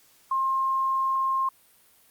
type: tone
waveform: sine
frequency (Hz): 1064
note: C6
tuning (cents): +29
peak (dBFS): -22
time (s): 0.31-1.49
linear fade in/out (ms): 5
effects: white hiss -59 dBFS RMS until 2.1 s + Opus 48 kbps